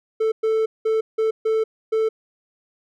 triangle tone bursts at uneven times, 441.5 Hz, A4, 6 cents sharp, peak -15 dBFS, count 6, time 0.2-0.32 / 0.43-0.66 / 0.85-1.01 / 1.18-1.31 / 1.45-1.64 / 1.92-2.09 s, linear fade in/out 10 ms, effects none

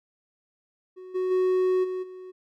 triangle tone with level steps, 370 Hz, F#4, in tune, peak -38 / -22 / -18 / -26 / -37 dBFS, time 0.96-2.32 s, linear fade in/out 20 ms, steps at 1.14 / 1.3 / 1.83 / 2.02 s, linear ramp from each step 20 ms, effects none

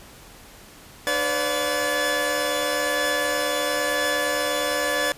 sawtooth tone cluster, 301.8 / 504 / 575 / 714 / 1724 Hz, D4 / B4 / D5 / F5 / A6, +47 / +35 / -37 / +38 / -36 cents, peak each -30 / -24 / -22 / -29 / -23 dBFS, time 1.07-5.12 s, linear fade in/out 0 ms, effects pink hiss -46 dBFS RMS until 5.17 s + resampled to 32000 Hz

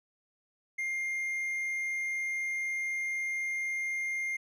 triangle tone, 2114 Hz, C7, 17 cents sharp, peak -29 dBFS, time 0.78-4.37 s, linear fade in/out 10 ms, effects resampled to 32000 Hz

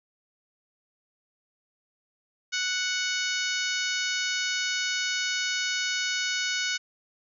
harmonic tone, 740 Hz, F#5, in tune, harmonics 2 / 3 / 4 / 5 / 6 / 7 / 8 / 9, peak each -31 / -33 / -34 / -35 / -36 / -36 / -37 / -38 dBFS, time 2.52-6.78 s, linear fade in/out 20 ms, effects none

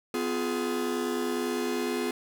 45% pulse chord, F diminished, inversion second, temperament just, 251.4 / 349.2 / 419.1 Hz, Cb4 / F4 / Ab4, +31 / 0 / +16 cents, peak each -32 dBFS, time 0.14-2.11 s, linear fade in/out 2 ms, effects none

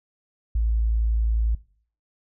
sine tone, 55.6 Hz, A1, 19 cents sharp, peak -19 dBFS, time 0.55-1.55 s, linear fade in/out 5 ms, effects noise-tail reverb RT60 0.5 s tail -20 dB re dry

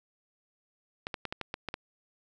clicks, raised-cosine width 0.3 ms, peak -18 dBFS, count 8, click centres 1.069 / 1.142 / 1.253 / 1.325 / 1.413 / 1.541 / 1.687 / 1.741 s, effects none

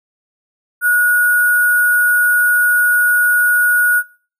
sine tone with sample-and-hold, 1456 Hz, F#6, 28 cents flat, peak -10 dBFS, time 0.81-4.03 s, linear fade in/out 50 ms, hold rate 11025 Hz, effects noise-tail reverb RT60 0.4 s tail -21 dB re dry

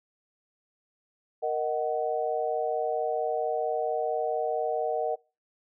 sine chord, D# minor, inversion second, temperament just, 466.7 / 622.3 / 746.7 Hz, A#4 / D#5 / F#5, +2 / 0 / +16 cents, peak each -30 dBFS, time 1.42-5.16 s, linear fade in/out 20 ms, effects noise-tail reverb RT60 0.3 s tail -24 dB re dry

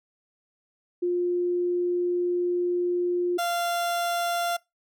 sine / 30% pulse tone pair in turn, 353.6 / 691.8 Hz, F4 / F5, +22 / -17 cents, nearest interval octave, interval 1161 cents, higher second, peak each -22 dBFS, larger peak neither, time 1.02-3.38 / 3.38-4.57 s, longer first, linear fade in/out 10 ms, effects noise-tail reverb RT60 0.2 s tail -23 dB re dry

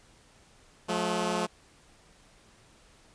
10% pulse tone pair together, 177.94 / 216 Hz, F3 / A3, +33 / -32 cents, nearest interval minor third, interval 335 cents, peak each -22 dBFS, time 0.88-1.47 s, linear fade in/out 20 ms, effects pink hiss -59 dBFS RMS until 3.14 s + resampled to 22050 Hz

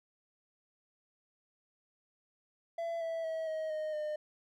triangle tone with pitch steps, 671 / 657.6 / 644.4 / 631.5 / 618.9 / 606.5 Hz, E5 / E5 / E5 / D#5 / D#5 / D#5, +31 / -4 / -39 / +26 / -9 / -44 cents, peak -32 dBFS, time 2.78-4.16 s, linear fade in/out 5 ms, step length 230 ms, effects none

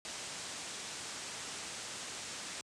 white low-pass noise, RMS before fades -44 dBFS, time 0.05-2.61 s, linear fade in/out 0 ms, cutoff 8700 Hz, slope 48 dB/octave, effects high-pass 80 Hz 12 dB/octave

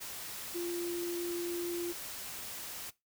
sine tone in noise, 346.8 Hz, F4, 12 cents flat, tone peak -34 dBFS, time 0.54-1.93 s, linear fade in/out 20 ms, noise white, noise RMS -43 dBFS, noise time 0-2.91 s, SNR +6 dB, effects noise-tail reverb RT60 0.2 s tail -19 dB re dry

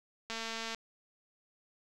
click train, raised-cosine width 0.2 ms, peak -22 dBFS, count 102, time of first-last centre 0.3-0.747 s, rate 226 Hz, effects none

